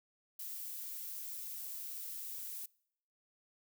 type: noise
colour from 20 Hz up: violet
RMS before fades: -44 dBFS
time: 0.39-2.66 s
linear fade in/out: 5 ms
effects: noise-tail reverb RT60 0.7 s tail -25 dB re dry